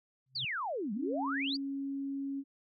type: tone with exponential growth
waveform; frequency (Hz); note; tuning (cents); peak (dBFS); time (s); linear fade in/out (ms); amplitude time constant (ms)
sine; 131; C3; +2; -38; 0.26-0.45; 5; 40
type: exponential two-way sweep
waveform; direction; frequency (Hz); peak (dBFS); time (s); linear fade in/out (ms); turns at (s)
sine; down then up; 4906 to 191.4 to 4906; -33; 0.35-1.57; 10; 0.93
type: tone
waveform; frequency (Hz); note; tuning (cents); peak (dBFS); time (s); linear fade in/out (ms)
sine; 275.7; C#4; -9; -34; 0.95-2.44; 50
effects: none